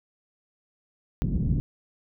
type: low-pass noise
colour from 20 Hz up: white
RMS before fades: -25 dBFS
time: 1.22-1.6 s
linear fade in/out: 0 ms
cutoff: 200 Hz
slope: 24 dB/octave
effects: none